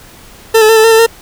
40% pulse tone with pitch steps, 447.6 / 432 / 447.9 / 438.3 / 453.6 / 445.6 / 458 Hz, A4 / A4 / A4 / A4 / A#4 / A4 / A#4, +30 / -32 / +31 / -7 / -47 / +22 / -31 cents, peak -3 dBFS, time 0.54-1.065 s, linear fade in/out 10 ms, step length 75 ms, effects pink hiss -37 dBFS RMS until 1.21 s

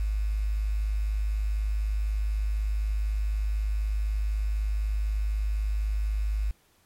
sine tone with quantisation, 52 Hz, G#1, 3 cents sharp, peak -24 dBFS, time 0-6.51 s, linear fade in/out 0 ms, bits 8, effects pink hiss -64 dBFS RMS until 6.85 s + MP3 64 kbps

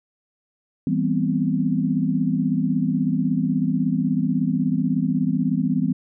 sine chord, C major seventh, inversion first, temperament just, 163.52 / 196.22 / 245.3 / 261.6 Hz, E3 / G3 / B3 / C4, -14 / +2 / -12 / 0 cents, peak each -24 dBFS, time 0.87-5.93 s, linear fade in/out 2 ms, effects none

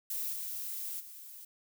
violet noise with level steps, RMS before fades -36 / -39 / -49 dBFS, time 0.1-1.45 s, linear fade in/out 5 ms, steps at 0.32 / 0.99 s, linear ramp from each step 20 ms, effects none

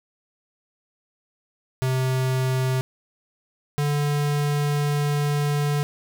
square tone pair in turn, 130 / 145.92 Hz, C3 / D3, -11 / -11 cents, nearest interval major second, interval 200 cents, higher second, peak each -21 dBFS, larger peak neither, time 1.82-2.81 / 3.78-5.83 s, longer second, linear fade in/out 0 ms, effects none

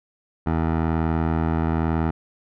15% pulse tone with low-pass filter, 81 Hz, E2, 30 cents flat, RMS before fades -22 dBFS, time 0.46-2.11 s, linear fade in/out 10 ms, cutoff 1300 Hz, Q 1.1, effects none

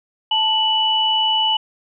sine tone pair together, 879.2 / 2960 Hz, A5 / F#7, -2 / 0 cents, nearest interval octave + major sixth, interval 2102 cents, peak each -20 / -16 dBFS, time 0.31-1.57 s, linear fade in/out 5 ms, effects none

